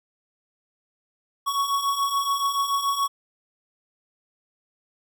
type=beating tone pair; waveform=square; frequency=1110 / 1117 Hz; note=C#6 / C#6; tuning=+2 / +13 cents; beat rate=7 Hz; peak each=-29 / -24 dBFS; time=1.46-3.08 s; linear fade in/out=20 ms; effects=none